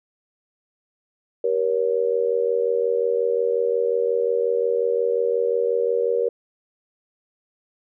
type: tone with amplitude modulation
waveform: sine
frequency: 474.6 Hz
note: A#4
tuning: 31 cents sharp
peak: -14 dBFS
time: 1.44-6.29 s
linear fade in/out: 5 ms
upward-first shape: sine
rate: 85.6 Hz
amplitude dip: 95%
effects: none